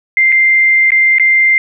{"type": "tone with dropouts", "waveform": "sine", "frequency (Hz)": 2093, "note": "C7", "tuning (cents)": 0, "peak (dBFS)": -6, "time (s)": [0.17, 1.58], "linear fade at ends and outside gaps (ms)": 1, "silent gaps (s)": [[0.32, 0.324], [0.905, 0.919], [1.184, 1.197]], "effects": []}